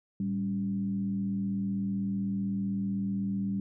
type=tone with frequency modulation; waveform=sine; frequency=196 Hz; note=G3; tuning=in tune; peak=-28 dBFS; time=0.2-3.6 s; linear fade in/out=2 ms; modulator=84.2 Hz; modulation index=0.52; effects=none